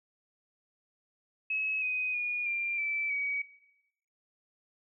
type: tone with pitch steps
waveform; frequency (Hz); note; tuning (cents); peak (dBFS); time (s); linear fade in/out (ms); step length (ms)
sine; 2571 / 2506 / 2444 / 2382 / 2322 / 2264; E7 / D#7 / D#7 / D7 / D7 / C#7; -44 / +12 / -32 / +24 / -20 / +36; -29; 1.5-3.42; 5; 320
effects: noise-tail reverb RT60 0.9 s tail -19 dB re dry